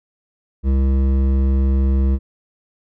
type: tone with hard clipping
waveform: triangle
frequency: 66.8 Hz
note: C2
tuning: 36 cents sharp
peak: -15 dBFS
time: 0.63-2.19 s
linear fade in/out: 50 ms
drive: 15 dB
effects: none